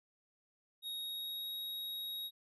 square tone with pitch glide, 3759 to 3787 Hz, A#7 to A#7, +14 to +27 cents, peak -40 dBFS, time 0.82-2.31 s, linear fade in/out 50 ms, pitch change +13 cents, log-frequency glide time 1.01-1.51 s, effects none

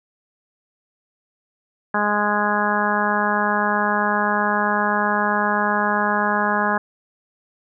harmonic tone, 207.7 Hz, G#3, in tune, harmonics 1 / 2 / 3 / 4 / 5 / 6 / 7 / 8, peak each -25 / -29 / -27 / -24 / -24 / -27 / -27 / -24 dBFS, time 1.94-6.78 s, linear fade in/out 5 ms, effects none

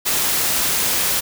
white noise, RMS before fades -19 dBFS, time 0.05-1.21 s, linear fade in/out 20 ms, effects none

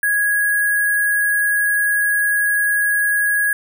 sine tone with sample-and-hold, 1661.2 Hz, G#6, in tune, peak -14 dBFS, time 0.03-3.53 s, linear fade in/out 2 ms, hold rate 11025 Hz, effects none

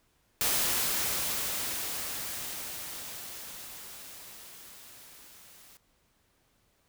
white noise with level ramp, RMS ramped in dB -27 to -55 dBFS, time 0.41-5.77 s, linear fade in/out 0 ms, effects pink hiss -70 dBFS RMS until 6.88 s

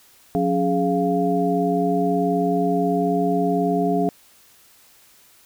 sine tone cluster, 180.1 / 278.6 / 417.8 / 696 Hz, F#3 / C#4 / G#4 / F5, -46 / +9 / +10 / -6 cents, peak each -23 dBFS, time 0.35-4.09 s, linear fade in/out 0 ms, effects white hiss -53 dBFS RMS until 5.45 s

